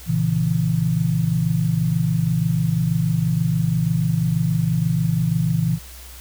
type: chord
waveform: sine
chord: A# diminished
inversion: none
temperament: equal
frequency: 116.54 / 138.59 / 164.81 Hz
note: A#2 / C#3 / E3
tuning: 0 / 0 / 0 cents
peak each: -23 / -23 / -19 dBFS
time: 0.06-5.79 s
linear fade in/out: 50 ms
effects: added 62 Hz sine -39 dBFS peak until 6.2 s + white hiss -42 dBFS RMS until 6.2 s